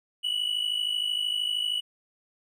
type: tone pair together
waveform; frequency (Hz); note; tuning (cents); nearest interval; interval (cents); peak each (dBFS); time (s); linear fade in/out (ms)
triangle; 2933 / 2986; F#7 / F#7; -16 / +15; unison; 31; -26 / -29; 0.23-1.81; 20
effects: none